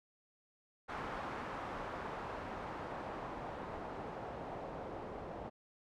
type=noise with low-pass filter sweep; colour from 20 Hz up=white; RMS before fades=-44 dBFS; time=0.88-5.5 s; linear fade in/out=20 ms; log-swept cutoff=1200 to 640 Hz; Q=1.2; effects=none